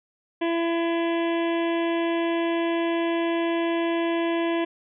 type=harmonic tone; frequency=335.7 Hz; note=E4; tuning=32 cents sharp; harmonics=1 / 2 / 3 / 5 / 6 / 7 / 8 / 9 / 10; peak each=-23 / -29 / -33 / -37 / -39 / -40 / -41 / -42 / -43 dBFS; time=0.41-4.65 s; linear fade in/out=10 ms; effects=none